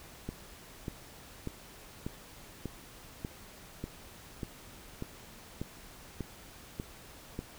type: click train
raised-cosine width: 3 ms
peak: -23 dBFS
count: 13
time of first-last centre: 0.29-7.391 s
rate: 1.69 Hz
effects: pink hiss -52 dBFS RMS until 7.58 s